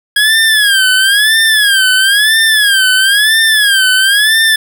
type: tone with vibrato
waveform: 25% pulse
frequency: 1648 Hz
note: G#6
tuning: 14 cents flat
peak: -3 dBFS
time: 0.16-4.56 s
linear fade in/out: 5 ms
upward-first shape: sine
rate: 1 Hz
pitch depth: 150 cents each way
effects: none